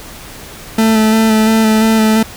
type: tone with vibrato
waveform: 40% pulse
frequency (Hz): 220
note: A3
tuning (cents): 0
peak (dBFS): -7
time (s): 0.78-2.23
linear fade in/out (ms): 5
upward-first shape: square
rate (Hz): 2.9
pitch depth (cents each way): 15
effects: pink hiss -32 dBFS RMS until 2.36 s